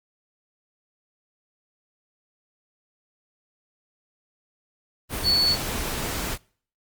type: tone in noise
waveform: sine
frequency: 4435 Hz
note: C#8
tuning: in tune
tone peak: -17 dBFS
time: 5.23-5.57 s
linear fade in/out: 50 ms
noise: pink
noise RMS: -29 dBFS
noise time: 5.09-6.38 s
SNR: +9 dB
effects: noise-tail reverb RT60 0.5 s tail -25 dB re dry + Opus 32 kbps